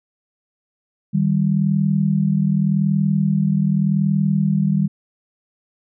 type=tone pair together; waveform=sine; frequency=155.1 / 195.96 Hz; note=D#3 / G3; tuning=-5 / 0 cents; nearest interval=major third; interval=405 cents; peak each=-18 / -17 dBFS; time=1.13-4.88 s; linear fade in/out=20 ms; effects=none